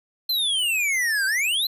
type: exponential two-way sweep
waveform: square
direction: down then up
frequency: 4178 to 1525 to 4178 Hz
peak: -21 dBFS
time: 0.29-1.67 s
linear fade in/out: 5 ms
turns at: 1.26 s
effects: resampled to 32000 Hz